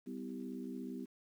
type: harmonic tone with a mistuned harmonic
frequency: 65.3 Hz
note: C2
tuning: 3 cents flat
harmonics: 3 / 4 / 5 / 6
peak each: -47 / -43 / -49 / -50 dBFS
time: 0.06-1.06 s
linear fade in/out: 20 ms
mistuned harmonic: 4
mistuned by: -57 cents
effects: 11-bit